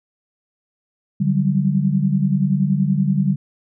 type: tone cluster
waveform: sine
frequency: 145.8 / 185.7 / 196.2 Hz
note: D3 / F#3 / G3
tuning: -12 / +7 / +2 cents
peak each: -19 / -20 / -19 dBFS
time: 1.2-3.36 s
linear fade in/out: 10 ms
effects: none

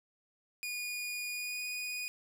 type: tone with pitch glide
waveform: sawtooth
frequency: 2448 to 2471 Hz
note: D#7 to D#7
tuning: -29 to -13 cents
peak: -33 dBFS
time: 0.63-2.08 s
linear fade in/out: 0 ms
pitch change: +16 cents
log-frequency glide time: 1.31-1.62 s
effects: none

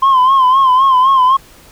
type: tone with vibrato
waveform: sine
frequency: 1046.5 Hz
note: C6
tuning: in tune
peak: -4 dBFS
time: 0.02-1.37 s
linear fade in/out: 10 ms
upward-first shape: sine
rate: 3.9 Hz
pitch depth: 76 cents each way
effects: tanh soft clip ceiling -5 dBFS + pink hiss -42 dBFS RMS until 1.71 s

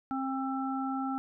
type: harmonic tone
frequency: 266.3 Hz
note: C4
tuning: 31 cents sharp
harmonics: 1 / 3 / 5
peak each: -32 / -36 / -38 dBFS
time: 0.11-1.18 s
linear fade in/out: 0 ms
effects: none

